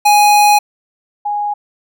square / sine tone pair in turn, 830.6 / 826.8 Hz, G#5 / G#5, 0 / -8 cents, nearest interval unison, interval 8 cents, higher first, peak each -7 / -15 dBFS, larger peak first, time 0.05-0.59 / 1.25-1.54 s, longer first, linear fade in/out 10 ms, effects none

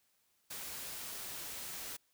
white noise, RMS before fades -44 dBFS, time 0.5-1.97 s, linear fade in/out 10 ms, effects white hiss -75 dBFS RMS until 2.13 s

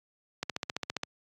click train, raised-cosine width 0.2 ms, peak -14 dBFS, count 10, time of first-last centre 0.43-1.034 s, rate 14.9 Hz, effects high-pass 100 Hz 12 dB/octave + AAC 64 kbps

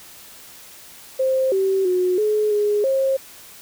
sine tone with pitch steps, 525 / 385 / 364 / 424.7 / 415.8 / 536 Hz, C5 / G4 / F#4 / G#4 / G#4 / C5, +6 / -31 / -28 / +39 / +2 / +42 cents, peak -16 dBFS, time 1.19-3.17 s, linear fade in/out 10 ms, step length 330 ms, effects white hiss -43 dBFS RMS until 3.61 s

